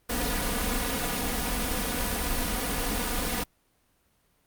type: noise with comb filter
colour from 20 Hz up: pink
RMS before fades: -28 dBFS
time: 0.09-3.44 s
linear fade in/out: 10 ms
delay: 4.1 ms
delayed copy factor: +0.9
effects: pink hiss -68 dBFS RMS until 4.46 s + Opus 32 kbps